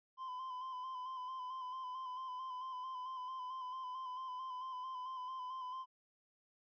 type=tone with vibrato; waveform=triangle; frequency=1024 Hz; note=C6; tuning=38 cents flat; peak=-40 dBFS; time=0.17-5.86 s; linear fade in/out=50 ms; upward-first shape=square; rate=4.5 Hz; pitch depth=32 cents each way; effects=resampled to 11025 Hz